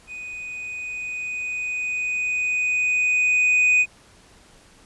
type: tone with level ramp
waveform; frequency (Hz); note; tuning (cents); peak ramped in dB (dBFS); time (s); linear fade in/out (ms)
triangle; 2489; D#7; 0; -31 to -12; 0.07-3.86; 50
effects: pink hiss -52 dBFS RMS until 4.85 s + resampled to 24000 Hz